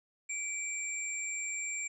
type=tone pair together; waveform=sine; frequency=2325 / 7376 Hz; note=D7 / A#8; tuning=-18 / -19 cents; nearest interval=octave + minor sixth; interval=1999 cents; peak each=-37 / -37 dBFS; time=0.29-1.88 s; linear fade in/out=10 ms; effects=none